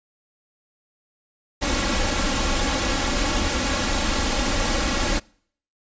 pink noise with comb filter, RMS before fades -22 dBFS, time 1.61-5.2 s, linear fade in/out 20 ms, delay 3.6 ms, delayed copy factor +0.65, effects noise-tail reverb RT60 0.6 s tail -26 dB re dry + resampled to 16000 Hz

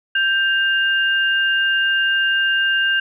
sine tone pair together, 1574 / 2813 Hz, G6 / F7, +7 / +12 cents, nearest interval minor seventh, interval 1005 cents, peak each -16 / -20 dBFS, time 0.15-3 s, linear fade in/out 5 ms, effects none

